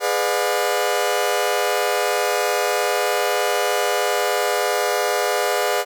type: chord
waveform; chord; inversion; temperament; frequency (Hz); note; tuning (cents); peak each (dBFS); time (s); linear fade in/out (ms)
sawtooth; G# diminished seventh; none; just; 415.3 / 498.4 / 598 / 717.6; G#4 / B4 / D5 / F5; 0 / +16 / +31 / +47; -20; 0-5.85; 50
effects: none